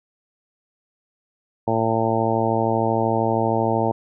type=harmonic tone; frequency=112.9 Hz; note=A2; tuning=45 cents sharp; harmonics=1 / 2 / 3 / 4 / 5 / 6 / 7 / 8; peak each=-26 / -26 / -26 / -26 / -26 / -26 / -26 / -26 dBFS; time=1.67-3.92 s; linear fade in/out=10 ms; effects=none